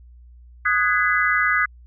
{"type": "chord", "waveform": "sine", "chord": "G# minor seventh", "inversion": "second", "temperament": "equal with one note detuned", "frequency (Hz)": [1244.5, 1480, 1661.2, 2017], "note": ["D#6", "F#6", "G#6", "B6"], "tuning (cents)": [0, 0, 0, 36], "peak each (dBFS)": -22, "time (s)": [0.65, 1.66], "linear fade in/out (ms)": 10, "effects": ["added 60 Hz sine -43 dBFS peak until 1.86 s"]}